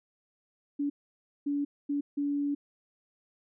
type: tone bursts at uneven times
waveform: sine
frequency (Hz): 286.4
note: D4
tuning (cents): -43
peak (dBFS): -27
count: 4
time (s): 0.79-0.9 / 1.46-1.65 / 1.89-2.01 / 2.17-2.55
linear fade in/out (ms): 10
effects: none